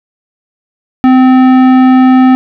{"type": "tone with tanh clipping", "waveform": "sine", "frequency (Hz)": 257.9, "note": "C4", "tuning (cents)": -25, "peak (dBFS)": -4, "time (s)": [1.04, 2.35], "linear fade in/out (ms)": 0, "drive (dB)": 15, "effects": []}